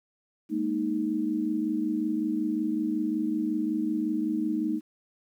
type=chord; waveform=sine; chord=Ab suspended second; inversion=none; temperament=equal; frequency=207.7 / 233.1 / 311.1 Hz; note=Ab3 / Bb3 / Eb4; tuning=0 / 0 / 0 cents; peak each=-33 / -31 / -27 dBFS; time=0.49-4.81 s; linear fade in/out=50 ms; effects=10-bit